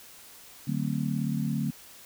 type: chord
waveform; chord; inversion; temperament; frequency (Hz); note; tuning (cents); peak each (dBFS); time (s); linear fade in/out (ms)
sine; D dominant seventh; none; equal with one note detuned; 146.83 / 185 / 223.6 / 261.6; D3 / F#3 / A3 / C4; 0 / 0 / +28 / 0; -30 / -33 / -31 / -35; 0.67-1.71; 10
effects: white hiss -50 dBFS RMS until 2.05 s